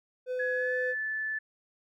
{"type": "tone", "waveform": "triangle", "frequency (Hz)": 505, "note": "B4", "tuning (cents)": 39, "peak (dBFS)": -28, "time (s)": [0.26, 0.95], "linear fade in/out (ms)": 50}
{"type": "tone with pitch glide", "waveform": "sine", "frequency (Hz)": [1687, 1745.5], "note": ["G#6", "A6"], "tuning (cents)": [27, -14], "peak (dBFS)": -30, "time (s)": [0.39, 1.39], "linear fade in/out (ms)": 10, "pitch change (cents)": 59, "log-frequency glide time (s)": [0.55, 0.75]}
{"effects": []}